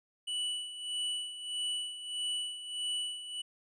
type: tone with tremolo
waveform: square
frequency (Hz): 2960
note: F#7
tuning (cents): 0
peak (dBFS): -32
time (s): 0.27-3.42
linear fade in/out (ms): 10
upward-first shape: sine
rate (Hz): 1.6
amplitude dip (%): 70
effects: resampled to 22050 Hz